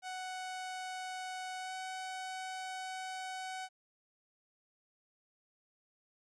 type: tone with pitch glide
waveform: sawtooth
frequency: 743 to 750.3 Hz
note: F#5 to F#5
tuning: +7 to +24 cents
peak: -36 dBFS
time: 0.02-3.69 s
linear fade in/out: 50 ms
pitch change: +17 cents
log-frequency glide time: 1.59-1.74 s
effects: resampled to 22050 Hz + 13-bit